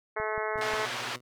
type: harmonic tone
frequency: 215.8 Hz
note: A3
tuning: 33 cents flat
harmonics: 2 / 3 / 4 / 5 / 6 / 7 / 8 / 9 / 10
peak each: -34 / -36 / -37 / -38 / -39 / -39 / -40 / -41 / -41 dBFS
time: 0.16-0.86 s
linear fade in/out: 10 ms
type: click train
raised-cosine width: 5 ms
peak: -32 dBFS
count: 4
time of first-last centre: 0.2-0.737 s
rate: 5.59 Hz
type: tone with tremolo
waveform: 15% pulse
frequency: 123.3 Hz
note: B2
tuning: 2 cents flat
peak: -35 dBFS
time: 0.57-1.21 s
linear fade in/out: 10 ms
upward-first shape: triangle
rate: 14 Hz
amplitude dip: 85%
type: band-pass noise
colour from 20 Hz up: pink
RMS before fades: -35 dBFS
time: 0.61-1.16 s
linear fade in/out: 2 ms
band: 770 to 4400 Hz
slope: 12 dB/octave
effects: none